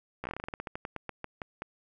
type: slowing click train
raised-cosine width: 0.5 ms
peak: -21 dBFS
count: 20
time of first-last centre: 0.24-1.62 s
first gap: 14 ms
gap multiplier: 1.16
effects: none